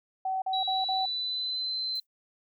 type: tone bursts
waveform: sine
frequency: 759 Hz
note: F#5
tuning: 44 cents sharp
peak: -27 dBFS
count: 4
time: 0.25-1.056 s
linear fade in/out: 5 ms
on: 170 ms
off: 42 ms
type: tone with pitch glide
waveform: sine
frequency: 3898 to 4080 Hz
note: B7 to C8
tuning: -23 to -44 cents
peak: -29 dBFS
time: 0.53-2 s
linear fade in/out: 5 ms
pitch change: +79 cents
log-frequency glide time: 0.63-1.77 s
type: noise with exponential decay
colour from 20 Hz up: violet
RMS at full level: -45 dBFS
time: 1.95-2.07 s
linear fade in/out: 5 ms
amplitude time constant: 24 ms
effects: none